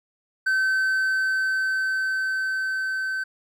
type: tone with level ramp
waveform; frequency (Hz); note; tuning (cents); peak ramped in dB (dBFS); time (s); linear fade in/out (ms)
triangle; 1537; G6; -35; -17 to -23; 0.46-3.24; 10
effects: none